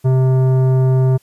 sine tone with tanh clipping, 130.3 Hz, C3, 7 cents flat, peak -12 dBFS, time 0.04-1.18 s, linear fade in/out 20 ms, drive 13 dB, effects white hiss -56 dBFS RMS until 1.22 s + resampled to 32000 Hz

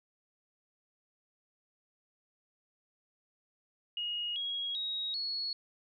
sine tone with pitch steps, 2876 / 3304 / 3795 / 4359 Hz, F#7 / G#7 / A#7 / C#8, -50 / -10 / +30 / -30 cents, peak -33 dBFS, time 3.97-5.53 s, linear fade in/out 2 ms, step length 390 ms, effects none

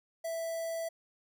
square tone with notch filter, 659.3 Hz, E5, in tune, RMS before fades -36 dBFS, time 0.24-0.89 s, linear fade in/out 10 ms, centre 2800 Hz, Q 0.79, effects none

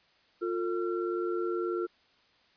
sine tone cluster, 352.6 / 451.1 / 1361 Hz, F4 / A4 / F6, +17 / +43 / -45 cents, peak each -30 / -35 / -39 dBFS, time 0.41-1.87 s, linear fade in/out 20 ms, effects white hiss -65 dBFS RMS until 2.56 s + resampled to 11025 Hz

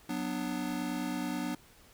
square chord, B minor, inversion second, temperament just, 185.21 / 246.9 / 296.3 Hz, F#3 / B3 / D4, +2 / 0 / +15 cents, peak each -40 / -37 / -37 dBFS, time 0.09-1.55 s, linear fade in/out 5 ms, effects pink hiss -59 dBFS RMS until 1.93 s

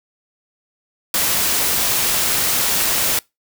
white noise, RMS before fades -18 dBFS, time 1.14-3.19 s, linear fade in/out 2 ms, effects noise-tail reverb RT60 0.2 s tail -24 dB re dry

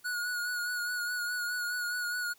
square tone with vibrato, 1454 Hz, F#6, 31 cents flat, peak -32 dBFS, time 0.04-2.34 s, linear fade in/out 20 ms, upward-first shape sine, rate 4.8 Hz, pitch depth 30 cents each way, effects white hiss -63 dBFS RMS until 2.38 s

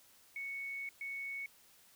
sine tone bursts at uneven times, 2217 Hz, C#7, in tune, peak -39 dBFS, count 2, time 0.36-0.89 / 1.01-1.46 s, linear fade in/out 2 ms, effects white hiss -64 dBFS RMS until 1.95 s

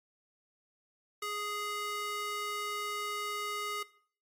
square tone with high-pass filter, 415 Hz, G#4, 1 cent flat, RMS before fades -37 dBFS, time 1.22-3.83 s, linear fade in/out 5 ms, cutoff 930 Hz, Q 1.2, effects noise-tail reverb RT60 0.5 s tail -18 dB re dry + MP3 64 kbps

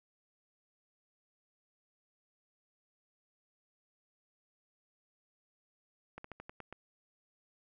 slowing click train, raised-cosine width 0.5 ms, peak -30 dBFS, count 7, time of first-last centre 6.18-6.726 s, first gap 64 ms, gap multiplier 1.14, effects none

